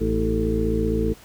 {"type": "harmonic tone with a mistuned harmonic", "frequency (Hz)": 55.4, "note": "A1", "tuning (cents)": 13, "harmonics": [1, 2, 3, 4, 6, 7, 8], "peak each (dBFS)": [-25, -29, -32, -26, -27, -32, -25], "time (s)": [0, 1.14], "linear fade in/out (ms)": 20, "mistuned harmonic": 6, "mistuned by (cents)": -69, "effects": ["pink hiss -48 dBFS RMS until 1.24 s"]}